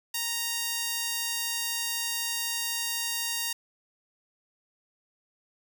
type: tone with high-pass filter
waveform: sawtooth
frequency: 932 Hz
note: A#5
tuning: 1 cent flat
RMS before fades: -31 dBFS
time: 0.14-3.53 s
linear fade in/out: 5 ms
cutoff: 3300 Hz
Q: 0.51
effects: none